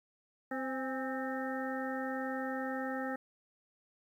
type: harmonic tone with a mistuned harmonic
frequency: 261.6 Hz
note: C4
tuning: in tune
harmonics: 1 / 2 / 3 / 5 / 6 / 7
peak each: -38 / -40 / -42 / -45 / -48 / -43 dBFS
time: 0.51-3.16 s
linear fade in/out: 5 ms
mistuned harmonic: 3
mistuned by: +49 cents
effects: 11-bit